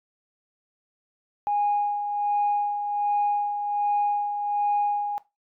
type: tone with tremolo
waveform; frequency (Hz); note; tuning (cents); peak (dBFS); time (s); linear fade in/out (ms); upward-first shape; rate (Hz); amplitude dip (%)
sine; 823; G#5; -16; -19; 1.47-5.18; 0; sine; 1.3; 55
effects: noise-tail reverb RT60 0.2 s tail -17 dB re dry + tanh soft clip ceiling -16 dBFS